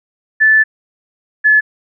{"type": "tone pair in turn", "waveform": "sine", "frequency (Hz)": [1749, 1719], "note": ["A6", "A6"], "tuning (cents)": [-11, -41], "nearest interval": "unison", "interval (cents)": 30, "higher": "first", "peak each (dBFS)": -6, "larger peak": "neither", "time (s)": [[0.4, 0.64], [1.44, 1.61]], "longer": "first", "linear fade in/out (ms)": 20, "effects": []}